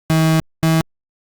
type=tone pair in turn; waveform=35% pulse; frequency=160 / 161.49 Hz; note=D#3 / E3; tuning=+49 / -35 cents; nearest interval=unison; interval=16 cents; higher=second; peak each=-10 dBFS; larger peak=neither; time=0.1-0.4 / 0.63-0.81 s; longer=first; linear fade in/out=0 ms; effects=Opus 48 kbps